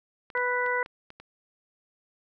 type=clicks; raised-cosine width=0.3 ms; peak=-29 dBFS; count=6; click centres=0.302 / 0.375 / 0.663 / 0.861 / 1.104 / 1.2 s
type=harmonic tone; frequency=493.9 Hz; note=B4; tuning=in tune; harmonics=1 / 2 / 3 / 4; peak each=-30 / -30 / -30 / -30 dBFS; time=0.35-0.83 s; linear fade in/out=2 ms
effects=none